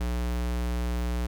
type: tone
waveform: square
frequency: 60.1 Hz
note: B1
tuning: 46 cents flat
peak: -27 dBFS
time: 0-1.27 s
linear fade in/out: 10 ms
effects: none